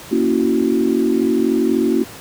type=chord; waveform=sine; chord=F# dominant seventh; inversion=first; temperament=equal; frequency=233.1 / 277.2 / 329.6 / 370 Hz; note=A#3 / C#4 / E4 / F#4; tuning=0 / 0 / 0 / 0 cents; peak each=-19 dBFS; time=0.11-2.04 s; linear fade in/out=10 ms; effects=pink hiss -36 dBFS RMS until 2.2 s + high-pass 80 Hz 12 dB/octave